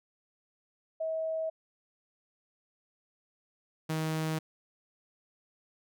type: tone pair in turn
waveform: sine / sawtooth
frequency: 642 / 158.11 Hz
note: E5 / D#3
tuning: -46 / +28 cents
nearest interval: 2 octaves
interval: 2426 cents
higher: first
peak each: -30 / -26 dBFS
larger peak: second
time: 1-1.5 / 3.89-4.39 s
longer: neither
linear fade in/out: 10 ms
effects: none